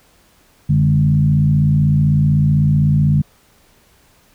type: tone with frequency modulation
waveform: sine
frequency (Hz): 146.8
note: D3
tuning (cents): 0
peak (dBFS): -10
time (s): 0.69-3.22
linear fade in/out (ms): 10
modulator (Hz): 55.9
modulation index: 0.86
effects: pink hiss -53 dBFS RMS until 4.34 s